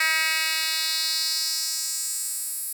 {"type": "tone with high-pass filter sweep", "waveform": "10% pulse", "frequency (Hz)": 319, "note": "D#4", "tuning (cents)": 43, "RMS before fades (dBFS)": -26, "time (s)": [0, 2.73], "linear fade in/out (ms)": 5, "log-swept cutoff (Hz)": [2100, 11000], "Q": 2.2, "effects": []}